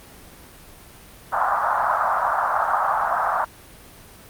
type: band-pass noise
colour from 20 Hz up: white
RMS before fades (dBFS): -21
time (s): 1.32-3.45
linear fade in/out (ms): 10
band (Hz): 650 to 1400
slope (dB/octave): 48
effects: pink hiss -45 dBFS RMS until 4.29 s + Opus 32 kbps